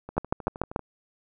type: two click trains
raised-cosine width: 1 ms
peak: -9 / -24 dBFS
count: 5 / 10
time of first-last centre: 0.18-0.761 / 0.09-0.793 s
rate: 6.88 / 12.8 Hz
effects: none